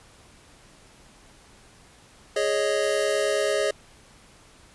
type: chord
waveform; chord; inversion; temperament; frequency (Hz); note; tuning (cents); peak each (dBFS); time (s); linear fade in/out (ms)
square; Ab suspended fourth; none; just; 415.3 / 553.7 / 623; Ab4 / Db5 / Eb5; 0 / -2 / +2; -27; 2.36-3.71; 5
type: noise with tremolo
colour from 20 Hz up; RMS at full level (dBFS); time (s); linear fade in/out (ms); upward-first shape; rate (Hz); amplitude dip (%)
blue; -38; 2.82-3.54; 10; triangle; 11; 25
effects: pink hiss -53 dBFS RMS until 4.74 s + resampled to 24000 Hz